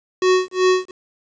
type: tone with tremolo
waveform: square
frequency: 370 Hz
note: F#4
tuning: in tune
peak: -12 dBFS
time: 0.22-0.91 s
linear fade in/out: 2 ms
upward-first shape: sine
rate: 2.7 Hz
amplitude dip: 100%
effects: resampled to 16000 Hz + 8-bit